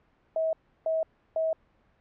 sine tone bursts, 643 Hz, E5, 43 cents flat, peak -24 dBFS, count 3, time 0.36-1.53 s, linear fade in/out 2 ms, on 170 ms, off 330 ms, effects pink hiss -66 dBFS RMS until 2 s + low-pass 2000 Hz 12 dB/octave

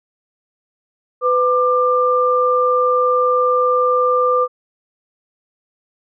sine tone pair together, 501 / 1191.6 Hz, B4 / D6, +25 / +25 cents, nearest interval octave + minor third, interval 1500 cents, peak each -15 dBFS, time 1.21-4.48 s, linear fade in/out 50 ms, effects none

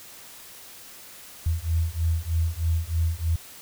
sine beating tone pair, 80.8 / 84 Hz, E2 / E2, -34 / +33 cents, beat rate 3.2 Hz, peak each -25 dBFS, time 1.46-3.36 s, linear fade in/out 5 ms, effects white hiss -45 dBFS RMS until 3.61 s

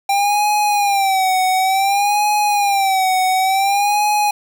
square tone with vibrato, 790 Hz, G5, 13 cents sharp, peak -14 dBFS, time 0.09-4.31 s, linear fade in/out 5 ms, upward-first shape sine, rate 0.56 Hz, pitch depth 100 cents each way, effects 7-bit

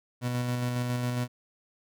30% pulse tone with tremolo, 123.1 Hz, B2, 5 cents flat, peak -24 dBFS, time 0.21-1.28 s, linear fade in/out 50 ms, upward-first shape square, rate 7.3 Hz, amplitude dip 25%, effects none

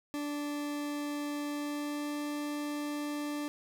40% pulse tone with pitch glide, 292.1 to 294 Hz, D4 to D4, -9 to +2 cents, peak -33 dBFS, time 0.14-3.48 s, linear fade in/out 0 ms, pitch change +11 cents, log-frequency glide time 1.48-2.2 s, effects none

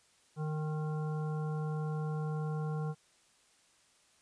harmonic tone with a mistuned harmonic, 153.6 Hz, D#3, 22 cents flat, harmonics 1 / 3 / 5 / 7 / 9, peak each -33 / -43 / -47 / -50 / -52 dBFS, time 0.36-2.95 s, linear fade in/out 50 ms, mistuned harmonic 5, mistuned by +24 cents, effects white hiss -67 dBFS RMS until 4.21 s + resampled to 22050 Hz

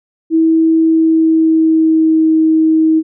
sine tone with pitch glide, 323.6 to 317.9 Hz, E4 to D#4, -32 to +37 cents, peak -7 dBFS, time 0.3-3.03 s, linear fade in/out 50 ms, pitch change -31 cents, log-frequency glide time 0.8-2.33 s, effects none

